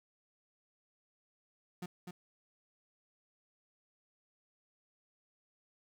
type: tone with echo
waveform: 35% pulse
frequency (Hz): 178.8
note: F3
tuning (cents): +41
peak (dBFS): -38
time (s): 1.82-1.86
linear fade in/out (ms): 5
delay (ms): 250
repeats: 1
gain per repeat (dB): -4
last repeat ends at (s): 2.11
effects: none